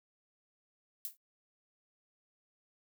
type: noise with exponential decay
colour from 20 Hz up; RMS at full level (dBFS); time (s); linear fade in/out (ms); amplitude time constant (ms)
violet; -35; 1.05-1.17; 0; 25
effects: noise-tail reverb RT60 0.1 s tail -25 dB re dry